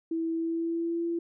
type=tone with pitch glide; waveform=sine; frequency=327.9 to 338.3 Hz; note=E4 to E4; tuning=-9 to +45 cents; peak=-27 dBFS; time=0.11-1.19 s; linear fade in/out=5 ms; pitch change=+54 cents; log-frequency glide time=0.33-1.04 s; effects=none